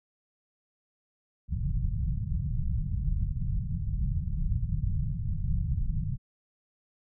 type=low-pass noise; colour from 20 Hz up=pink; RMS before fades=-29 dBFS; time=1.48-6.18 s; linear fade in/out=50 ms; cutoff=170 Hz; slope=48 dB/octave; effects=none